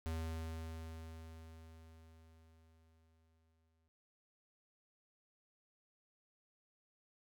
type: tone with exponential decay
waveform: square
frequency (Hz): 81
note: E2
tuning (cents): -30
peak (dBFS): -38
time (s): 0.06-3.88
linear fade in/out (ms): 0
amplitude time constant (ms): 830
effects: none